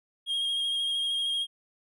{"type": "tone with vibrato", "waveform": "triangle", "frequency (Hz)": 3247, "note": "G#7", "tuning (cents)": -40, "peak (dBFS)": -25, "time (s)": [0.26, 1.47], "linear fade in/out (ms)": 50, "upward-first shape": "square", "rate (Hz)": 13, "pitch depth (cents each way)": 15, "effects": []}